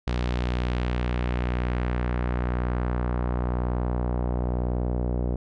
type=tone with low-pass filter sweep; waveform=sawtooth; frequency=61 Hz; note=B1; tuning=21 cents flat; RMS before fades=-26 dBFS; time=0.07-5.36 s; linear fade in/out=5 ms; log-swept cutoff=4200 to 540 Hz; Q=1.2; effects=none